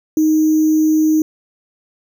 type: tone with sample-and-hold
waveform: sine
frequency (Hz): 311.9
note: D#4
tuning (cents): +4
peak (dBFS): -10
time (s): 0.17-1.22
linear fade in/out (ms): 2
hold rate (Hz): 6300
effects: none